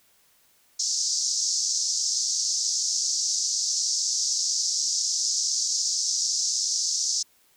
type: band-pass noise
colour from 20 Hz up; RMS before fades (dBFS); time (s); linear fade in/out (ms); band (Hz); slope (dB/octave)
pink; -26; 0.79-7.23; 10; 5000 to 6800; 48
effects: white hiss -62 dBFS RMS until 7.56 s